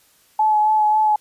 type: tone with vibrato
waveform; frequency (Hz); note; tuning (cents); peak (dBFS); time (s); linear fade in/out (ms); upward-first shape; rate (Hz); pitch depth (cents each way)
sine; 856; A5; -48; -13; 0.39-1.16; 5; sine; 3.7; 19
effects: white hiss -56 dBFS RMS until 1.2 s + resampled to 32000 Hz